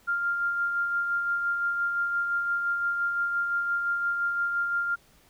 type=tone with tremolo; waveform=sine; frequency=1396.9 Hz; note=F6; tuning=in tune; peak=-23 dBFS; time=0.07-4.96 s; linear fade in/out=20 ms; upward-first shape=sine; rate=5.8 Hz; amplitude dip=35%; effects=pink hiss -60 dBFS RMS until 5.29 s